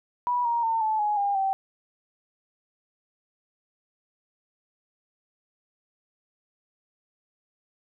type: tone with pitch steps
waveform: sine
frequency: 977 / 939.9 / 904.2 / 869.9 / 836.9 / 805.1 / 774.6 Hz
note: B5 / A#5 / A5 / A5 / G#5 / G5 / G5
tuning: -19 / +14 / +47 / -20 / +13 / +46 / -21 cents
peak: -22 dBFS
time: 0.27-1.53 s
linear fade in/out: 0 ms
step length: 180 ms
effects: none